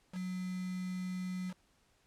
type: tone with quantisation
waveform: sine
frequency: 183.5 Hz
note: F#3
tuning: 14 cents flat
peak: -36 dBFS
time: 0.12-1.54 s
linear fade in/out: 50 ms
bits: 8
effects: pink hiss -71 dBFS RMS until 2.06 s + low-pass 10000 Hz 12 dB/octave